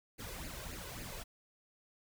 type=noise with flanger; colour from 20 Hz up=pink; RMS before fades=-45 dBFS; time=0.18-1.24 s; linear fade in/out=20 ms; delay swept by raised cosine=0.43 to 2.03 ms; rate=3.6 Hz; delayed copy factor=+0.75; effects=none